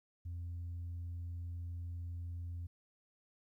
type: tone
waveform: sine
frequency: 86.3 Hz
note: F2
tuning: 20 cents flat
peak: -38 dBFS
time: 0.25-2.67 s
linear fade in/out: 10 ms
effects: tanh soft clip ceiling -38 dBFS + 13-bit